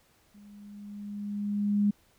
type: tone with level ramp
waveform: sine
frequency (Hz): 205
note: G#3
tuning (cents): -22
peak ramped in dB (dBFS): -50 to -20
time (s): 0.34-1.91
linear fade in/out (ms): 10
effects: pink hiss -65 dBFS RMS until 2.18 s